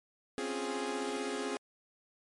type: chord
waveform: sawtooth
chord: Db major seventh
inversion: third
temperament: equal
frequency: 261.6 / 277.2 / 349.2 / 415.3 Hz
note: C4 / Db4 / F4 / Ab4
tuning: 0 / 0 / 0 / 0 cents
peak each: -36 / -38 / -38 / -33 dBFS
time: 0.38-1.57 s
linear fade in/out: 0 ms
effects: MP3 48 kbps